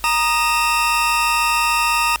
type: tone cluster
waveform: 40% pulse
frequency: 937 / 1236 / 2685 Hz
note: A#5 / D#6 / E7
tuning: +9 / -12 / +31 cents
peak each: -19 dBFS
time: 0.04-2.16 s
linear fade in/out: 0 ms
effects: added 51 Hz sine -37 dBFS peak until 2.2 s + white hiss -43 dBFS RMS until 2.2 s